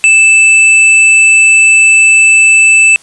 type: tone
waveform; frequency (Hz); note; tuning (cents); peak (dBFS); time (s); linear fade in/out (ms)
square; 2637; E7; 0; -3; 0.04-2.96; 0
effects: white hiss -40 dBFS RMS until 3.02 s + resampled to 24000 Hz